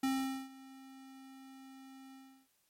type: tone with ADSR envelope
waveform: square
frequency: 266.2 Hz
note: C4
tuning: 30 cents sharp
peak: -30 dBFS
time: 0.03-2.48 s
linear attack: 6 ms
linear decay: 450 ms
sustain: -22 dB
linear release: 340 ms
effects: white hiss -75 dBFS RMS until 2.69 s + MP3 64 kbps